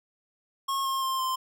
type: tone with pitch steps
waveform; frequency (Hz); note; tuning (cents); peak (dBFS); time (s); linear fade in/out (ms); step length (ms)
square; 1087 / 1072 / 1057.3 / 1042.7; C#6 / C6 / C6 / C6; -34 / +42 / +18 / -6; -27; 0.68-1.36; 10; 170
effects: none